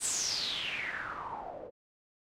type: noise with low-pass filter sweep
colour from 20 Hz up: white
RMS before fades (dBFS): -36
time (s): 0-1.71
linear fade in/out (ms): 50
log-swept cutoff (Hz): 8800 to 480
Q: 7.2
effects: none